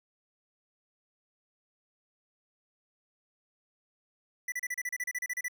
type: tone bursts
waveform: square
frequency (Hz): 1975.5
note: B6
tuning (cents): 0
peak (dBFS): -32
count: 14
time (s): 4.48-5.483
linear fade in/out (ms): 5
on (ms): 41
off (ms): 33
effects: none